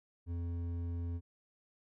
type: tone with hard clipping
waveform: sine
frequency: 85.8 Hz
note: F2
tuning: 30 cents flat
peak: -37 dBFS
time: 0.26-1.21 s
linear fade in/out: 50 ms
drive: 8 dB
effects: none